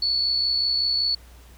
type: tone with amplitude modulation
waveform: sine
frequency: 4435 Hz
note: C#8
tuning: in tune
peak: -18 dBFS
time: 0.02-1.15 s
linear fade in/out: 5 ms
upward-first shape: sine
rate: 65.3 Hz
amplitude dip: 40%
effects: added 60 Hz sine -45 dBFS peak until 1.57 s + pink hiss -53 dBFS RMS until 1.57 s